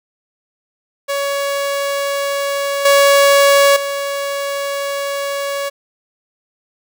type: tone with level steps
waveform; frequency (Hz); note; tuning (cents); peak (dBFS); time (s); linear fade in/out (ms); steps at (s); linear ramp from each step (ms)
sawtooth; 561; C#5; +21; -13 / -4 / -15; 1.08-5.7; 20; 2.85 / 3.76; 5
effects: none